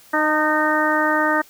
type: harmonic tone with a mistuned harmonic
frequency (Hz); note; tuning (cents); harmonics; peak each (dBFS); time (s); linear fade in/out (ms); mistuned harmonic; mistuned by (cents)
307.4; D#4; -21; 1 / 2 / 3 / 4 / 5 / 6; -23 / -23 / -23 / -23 / -23 / -23; 0.13-1.42; 10; 3; -21
effects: white hiss -49 dBFS RMS until 1.49 s